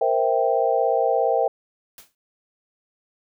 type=chord; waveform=sine; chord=C dominant seventh; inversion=third; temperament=equal; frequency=466.2 / 523.3 / 659.3 / 784 Hz; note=Bb4 / C5 / E5 / G5; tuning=0 / 0 / 0 / 0 cents; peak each=-23 dBFS; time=0.01-1.48 s; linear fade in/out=5 ms
type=noise with exponential decay; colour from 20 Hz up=white; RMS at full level=-40 dBFS; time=1.98-2.15 s; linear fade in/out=1 ms; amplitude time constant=36 ms
effects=none